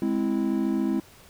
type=chord; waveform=triangle; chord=Ab augmented; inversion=none; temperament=equal; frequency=207.7 / 261.6 / 329.6 Hz; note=Ab3 / C4 / E4; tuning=0 / 0 / 0 cents; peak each=-25 dBFS; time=0.02-1 s; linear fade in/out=2 ms; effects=pink hiss -52 dBFS RMS until 1.29 s

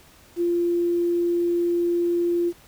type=tone with quantisation; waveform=sine; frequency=345.8 Hz; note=F4; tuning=17 cents flat; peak=-19 dBFS; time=0.36-2.53 s; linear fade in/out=50 ms; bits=8; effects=pink hiss -52 dBFS RMS until 2.67 s

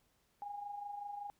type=tone with amplitude modulation; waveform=sine; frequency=817 Hz; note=G#5; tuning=29 cents flat; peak=-39 dBFS; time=0.42-1.3 s; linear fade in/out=0 ms; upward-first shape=sine; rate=25.3 Hz; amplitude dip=55%; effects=pink hiss -75 dBFS RMS until 1.39 s

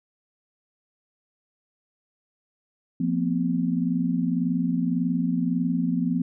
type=chord; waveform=sine; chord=F suspended fourth; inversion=none; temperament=equal with one note detuned; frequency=174.61 / 233.1 / 254.9 Hz; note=F3 / Bb3 / C4; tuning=0 / 0 / -45 cents; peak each=-25 / -28 / -25 dBFS; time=3-6.22 s; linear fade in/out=5 ms; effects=none

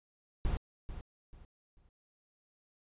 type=noise with echo; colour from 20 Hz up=brown; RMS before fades=-31 dBFS; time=0.45-0.57 s; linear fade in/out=0 ms; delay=440 ms; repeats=3; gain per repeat=-11 dB; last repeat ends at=1.89 s; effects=resampled to 8000 Hz

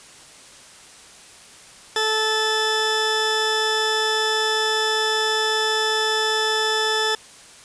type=tone pair together; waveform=20% pulse; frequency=436.3 / 1745.2 Hz; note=A4 / A6; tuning=-15 / -15 cents; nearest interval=2 octaves; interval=2400 cents; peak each=-17 dBFS; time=1.96-7.15 s; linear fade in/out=2 ms; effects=white hiss -45 dBFS RMS until 7.64 s + resampled to 22050 Hz

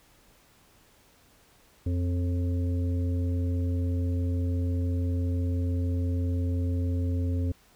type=harmonic tone with a mistuned harmonic; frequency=87.4 Hz; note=F2; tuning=2 cents sharp; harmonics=1 / 3 / 5 / 6; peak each=-25 / -33 / -42 / -45 dBFS; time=1.86-7.52 s; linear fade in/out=5 ms; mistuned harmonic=6; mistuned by=+58 cents; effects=pink hiss -60 dBFS RMS until 7.75 s

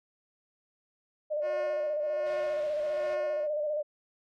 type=tone with vibrato; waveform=sine; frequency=600 Hz; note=D5; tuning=37 cents sharp; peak=-28 dBFS; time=1.3-3.83 s; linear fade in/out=20 ms; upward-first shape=square; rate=15 Hz; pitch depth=36 cents each way
type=tone with tremolo; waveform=10% pulse; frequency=360 Hz; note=F#4; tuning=47 cents flat; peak=-29 dBFS; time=1.41-3.49 s; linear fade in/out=50 ms; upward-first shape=triangle; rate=1.3 Hz; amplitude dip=95%
type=noise; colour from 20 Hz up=white; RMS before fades=-45 dBFS; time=2.25-3.16 s; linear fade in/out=20 ms
effects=low-pass 3000 Hz 12 dB/octave

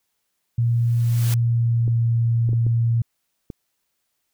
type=tone with pitch glide; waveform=sine; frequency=117.8 to 116.31 Hz; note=A#2 to A#2; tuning=+19 to -3 cents; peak=-16 dBFS; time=0.58-3.02 s; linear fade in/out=5 ms; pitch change=-22 cents; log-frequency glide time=1.32-1.99 s
type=noise with exponential growth; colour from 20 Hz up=white; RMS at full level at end=-29 dBFS; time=0.6-1.34 s; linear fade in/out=1 ms; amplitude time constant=160 ms
type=clicks; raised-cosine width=3 ms; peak=-19 dBFS; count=5; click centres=1.879 / 2.491 / 2.532 / 2.666 / 3.502 s
effects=white hiss -74 dBFS RMS until 4.33 s

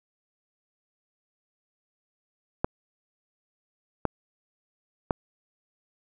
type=clicks; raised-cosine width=1 ms; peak=-9 dBFS; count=3; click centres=2.645 / 4.053 / 5.108 s; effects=none

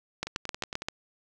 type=two click trains; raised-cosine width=0.2 ms; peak=-18 / -13 dBFS; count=7 / 6; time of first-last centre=0.27-0.82 / 0.23-0.885 s; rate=10.9 / 7.63 Hz; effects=none

